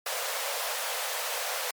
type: high-pass noise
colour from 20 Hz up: pink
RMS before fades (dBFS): -32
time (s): 0.06-1.71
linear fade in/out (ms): 5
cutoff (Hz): 470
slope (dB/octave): 96
effects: MP3 96 kbps